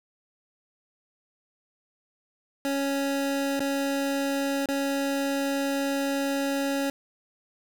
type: tone with dropouts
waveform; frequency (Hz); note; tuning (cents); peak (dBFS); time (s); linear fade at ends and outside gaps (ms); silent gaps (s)
25% pulse; 277.2; C#4; 0; -21; 2.65-6.9; 1; 3.595-3.603 / 4.659-4.687
effects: 8-bit